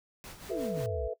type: noise with tremolo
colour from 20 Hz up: pink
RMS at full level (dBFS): -45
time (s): 0.24-0.86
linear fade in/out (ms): 0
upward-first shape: sine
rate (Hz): 5.6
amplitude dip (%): 60
type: exponential sweep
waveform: sine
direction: down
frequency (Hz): 415.3 to 54.8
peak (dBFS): -34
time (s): 0.49-1.08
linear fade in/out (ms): 10
type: chord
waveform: sine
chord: A suspended second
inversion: none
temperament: equal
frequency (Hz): 440 / 493.9 / 659.3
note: A4 / B4 / E5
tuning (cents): 0 / 0 / 0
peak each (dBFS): -36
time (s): 0.5-1.14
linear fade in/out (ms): 10
type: tone with exponential decay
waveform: sine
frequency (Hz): 275.3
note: C#4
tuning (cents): -12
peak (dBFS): -38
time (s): 0.77-0.86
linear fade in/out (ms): 5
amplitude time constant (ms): 18
effects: noise-tail reverb RT60 0.1 s tail -20 dB re dry